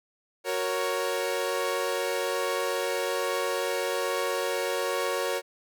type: chord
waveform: sawtooth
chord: F# major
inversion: none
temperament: equal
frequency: 370 / 466.2 / 554.4 Hz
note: F#4 / A#4 / C#5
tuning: 0 / 0 / 0 cents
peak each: -29 / -27 / -26 dBFS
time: 0.44-5.42 s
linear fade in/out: 50 ms
effects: none